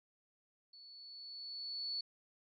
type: tone with level ramp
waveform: sine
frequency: 4435 Hz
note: C#8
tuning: in tune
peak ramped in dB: -55 to -36 dBFS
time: 0.73-2.01 s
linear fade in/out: 5 ms
effects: none